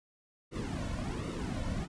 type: noise with flanger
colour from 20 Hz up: brown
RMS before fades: -36 dBFS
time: 0.51-1.88 s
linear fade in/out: 50 ms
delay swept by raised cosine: 1.2 to 2.5 ms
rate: 1.3 Hz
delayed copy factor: -0.8
effects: resampled to 22050 Hz